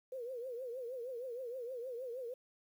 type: tone with vibrato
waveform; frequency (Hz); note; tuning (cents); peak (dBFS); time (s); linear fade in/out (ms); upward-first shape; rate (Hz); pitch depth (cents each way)
sine; 494.9; B4; +4; -40; 0.12-2.34; 5; triangle; 6.4; 150
effects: 11-bit